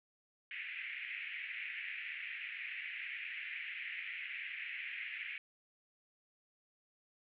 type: band-pass noise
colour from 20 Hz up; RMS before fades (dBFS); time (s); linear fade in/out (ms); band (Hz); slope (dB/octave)
pink; -44; 0.51-5.38; 2; 1900 to 2600; 48
effects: none